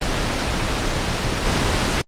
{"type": "noise with level steps", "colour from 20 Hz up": "pink", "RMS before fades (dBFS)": [-21, -18], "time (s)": [0.01, 2.02], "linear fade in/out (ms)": 10, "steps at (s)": 1.45, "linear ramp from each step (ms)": 10, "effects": ["low-pass 6000 Hz 12 dB/octave", "Opus 24 kbps"]}